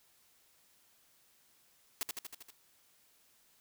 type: noise with echo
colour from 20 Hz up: white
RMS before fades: -35 dBFS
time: 2.01-2.03 s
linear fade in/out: 0 ms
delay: 79 ms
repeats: 6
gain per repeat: -3 dB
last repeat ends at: 2.504 s
effects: white hiss -68 dBFS RMS until 3.6 s